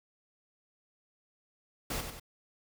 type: noise with echo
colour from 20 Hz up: pink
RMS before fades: -35 dBFS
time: 1.9-2.01 s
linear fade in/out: 5 ms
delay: 94 ms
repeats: 2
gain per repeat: -6 dB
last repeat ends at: 2.198 s
effects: none